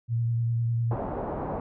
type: tone with vibrato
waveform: sine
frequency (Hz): 116.54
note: A#2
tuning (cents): 0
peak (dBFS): -23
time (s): 0.08-0.97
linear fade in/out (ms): 50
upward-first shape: triangle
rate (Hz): 9.9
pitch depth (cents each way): 24
type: low-pass noise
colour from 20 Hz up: white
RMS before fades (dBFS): -32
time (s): 0.91-1.6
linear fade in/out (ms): 2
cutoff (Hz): 860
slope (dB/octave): 24
effects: none